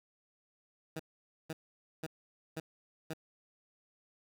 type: tone bursts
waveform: 15% pulse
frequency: 159.6 Hz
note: D#3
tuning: 44 cents sharp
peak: -31 dBFS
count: 5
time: 0.96-3.135 s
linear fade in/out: 5 ms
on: 35 ms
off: 500 ms
effects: none